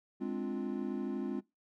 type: chord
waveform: triangle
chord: D half-diminished seventh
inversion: second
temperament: equal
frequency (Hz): 207.7 / 261.6 / 293.7 / 349.2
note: Ab3 / C4 / D4 / F4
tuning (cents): 0 / 0 / 0 / 0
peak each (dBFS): -37 / -36 / -40 / -38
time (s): 0.2-1.41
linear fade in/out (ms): 20
effects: noise-tail reverb RT60 0.2 s tail -21 dB re dry